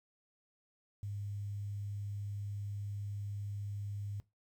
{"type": "tone with quantisation", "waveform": "sine", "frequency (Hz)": 101.7, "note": "G#2", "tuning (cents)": -36, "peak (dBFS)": -38, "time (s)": [1.03, 4.2], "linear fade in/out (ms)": 0, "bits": 11, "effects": ["noise-tail reverb RT60 0.2 s tail -18 dB re dry"]}